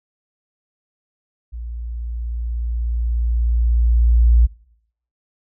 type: tone with level ramp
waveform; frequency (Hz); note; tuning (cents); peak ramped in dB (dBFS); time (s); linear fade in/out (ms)
sine; 58.27; A#1; 0; -27 to -8; 1.52-4.47; 20
effects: noise-tail reverb RT60 0.7 s tail -23 dB re dry